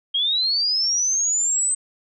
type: linear sweep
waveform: sine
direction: up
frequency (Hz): 3197 to 8210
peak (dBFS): -18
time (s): 0.14-1.75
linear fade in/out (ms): 10
effects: none